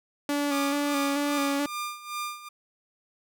sawtooth tone with vibrato, 284.3 Hz, C#4, 44 cents sharp, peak -21 dBFS, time 0.29-1.66 s, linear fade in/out 2 ms, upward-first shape square, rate 2.3 Hz, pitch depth 24 cents each way
sawtooth tone with tremolo, 1200 Hz, D6, 37 cents sharp, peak -26 dBFS, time 0.51-2.49 s, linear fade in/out 10 ms, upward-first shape sine, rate 2.5 Hz, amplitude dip 80%
effects none

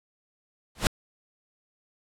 pink noise with exponential growth, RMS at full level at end -17 dBFS, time 0.75-0.87 s, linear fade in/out 2 ms, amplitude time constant 24 ms, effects low-pass 10000 Hz 12 dB/octave

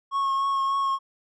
triangle tone with vibrato, 1093 Hz, C#6, 25 cents flat, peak -20 dBFS, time 0.11-0.99 s, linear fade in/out 50 ms, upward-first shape triangle, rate 3.4 Hz, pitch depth 20 cents each way, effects resampled to 22050 Hz

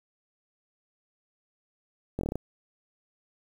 slowing click train, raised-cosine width 2 ms, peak -17 dBFS, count 7, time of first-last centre 2.19-2.356 s, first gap 21 ms, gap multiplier 1.11, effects 8-bit

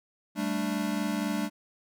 square chord, G suspended second, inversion none, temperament equal, 196 / 220 / 293.7 Hz, G3 / A3 / D4, 0 / 0 / 0 cents, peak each -33 dBFS, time 0.35-1.5 s, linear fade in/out 50 ms, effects none

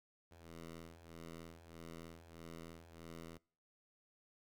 10% pulse ring-modulated tone, 83.1 Hz, E2, 15 cents sharp, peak -40 dBFS, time 0.31-3.38 s, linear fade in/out 5 ms, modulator 82.3 Hz, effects noise-tail reverb RT60 0.5 s tail -25 dB re dry

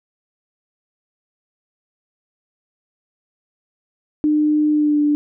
sine tone with pitch glide, 301.8 to 294.9 Hz, D4 to D4, +47 to +7 cents, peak -13 dBFS, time 4.24-5.15 s, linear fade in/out 0 ms, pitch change -40 cents, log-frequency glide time 4.71-5.01 s, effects none

